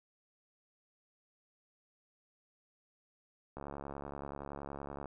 click train, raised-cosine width 1 ms, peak -29 dBFS, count 106, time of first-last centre 3.57-5.057 s, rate 70.6 Hz, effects none

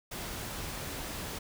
pink noise, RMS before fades -39 dBFS, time 0.11-1.39 s, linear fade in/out 10 ms, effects none

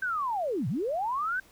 sine linear two-way sweep, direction down then up, 1568 to 107.6 to 1568 Hz, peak -27 dBFS, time 0.02-1.4 s, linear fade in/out 5 ms, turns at 0.68 s, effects pink hiss -58 dBFS RMS until 1.51 s

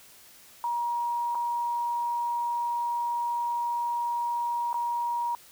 sine tone with dropouts, 950 Hz, A#5, 33 cents sharp, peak -26 dBFS, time 0.64-5.35 s, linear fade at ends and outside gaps 1 ms, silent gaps 1.348-1.353 / 4.73-4.742 s, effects white hiss -53 dBFS RMS until 5.51 s

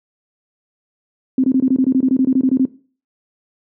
sine tone bursts, 261.6 Hz, C4, in tune, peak -10 dBFS, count 16, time 1.38-2.653 s, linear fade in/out 2 ms, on 58 ms, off 23 ms, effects noise-tail reverb RT60 0.4 s tail -18 dB re dry + high-pass 150 Hz 12 dB/octave

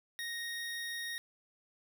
25% pulse tone, 1866 Hz, A#6, 1 cent sharp, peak -34 dBFS, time 0.19-1.18 s, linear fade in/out 0 ms, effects 11-bit

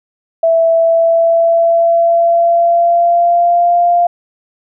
sine tone with pitch glide, 660 to 696.8 Hz, E5 to F5, +2 to -4 cents, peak -7 dBFS, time 0.43-4.07 s, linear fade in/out 5 ms, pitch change +94 cents, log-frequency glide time 0.7-3.76 s, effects none

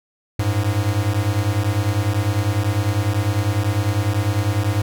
square beating tone pair, 98 / 108 Hz, G2 / A2, 0 / -32 cents, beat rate 10 Hz, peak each -21 dBFS, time 0.39-4.82 s, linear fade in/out 5 ms, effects none

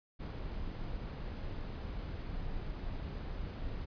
brown noise, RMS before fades -40 dBFS, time 0.19-3.86 s, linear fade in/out 20 ms, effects resampled to 11025 Hz

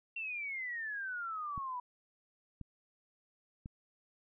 sine exponential sweep, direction down, 2737 to 971 Hz, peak -37 dBFS, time 0.16-1.8 s, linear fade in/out 5 ms
clicks, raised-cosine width 5 ms, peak -32 dBFS, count 3, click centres 1.578 / 2.613 / 3.659 s
effects none

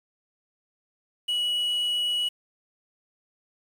triangle tone with quantisation, 2927 Hz, F#7, 19 cents flat, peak -22 dBFS, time 1.28-2.29 s, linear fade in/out 10 ms, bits 8, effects none

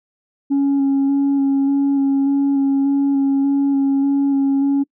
sine tone with vibrato, 276.7 Hz, C#4, 3 cents flat, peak -11 dBFS, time 0.5-4.84 s, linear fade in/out 20 ms, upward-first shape square, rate 1.7 Hz, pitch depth 13 cents each way, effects noise-tail reverb RT60 0.1 s tail -25 dB re dry + tanh soft clip ceiling -12 dBFS

